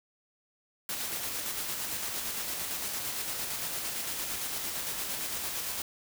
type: noise with tremolo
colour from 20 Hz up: white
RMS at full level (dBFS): -34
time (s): 0.89-5.82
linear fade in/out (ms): 2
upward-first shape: square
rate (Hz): 8.8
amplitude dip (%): 25
effects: none